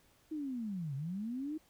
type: linear two-way sweep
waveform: sine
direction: down then up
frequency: 319.2 to 130.81 to 319.2 Hz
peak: -36 dBFS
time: 0.31-1.58 s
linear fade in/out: 10 ms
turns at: 0.95 s
effects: pink hiss -68 dBFS RMS until 1.69 s